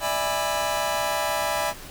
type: chord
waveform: sawtooth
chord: E dominant seventh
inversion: third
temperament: just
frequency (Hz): 593.3 / 659.3 / 824.1 / 988.9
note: D5 / E5 / G#5 / B5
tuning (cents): +18 / 0 / -14 / +2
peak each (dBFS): -25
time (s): 0-1.74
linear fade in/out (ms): 50
effects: pink hiss -41 dBFS RMS until 1.9 s